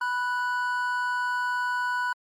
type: tone pair together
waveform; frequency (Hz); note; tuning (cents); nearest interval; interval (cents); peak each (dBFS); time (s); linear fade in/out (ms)
triangle; 987.8 / 1480; B5 / F#6; 0 / 0; perfect fifth; 700; -26; 0.01-2.13; 5
effects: Opus 32 kbps